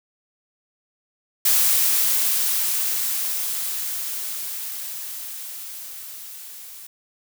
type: noise with level ramp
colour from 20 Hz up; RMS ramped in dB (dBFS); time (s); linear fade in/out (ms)
blue; -17 to -40; 1.45-6.87; 5
effects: none